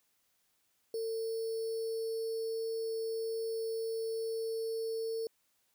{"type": "tone with sample-and-hold", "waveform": "sine", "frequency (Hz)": 450.2, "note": "A4", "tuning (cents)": 40, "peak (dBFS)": -33, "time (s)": [0.94, 5.27], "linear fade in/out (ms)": 2, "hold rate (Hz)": 4900, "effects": ["white hiss -75 dBFS RMS until 5.74 s"]}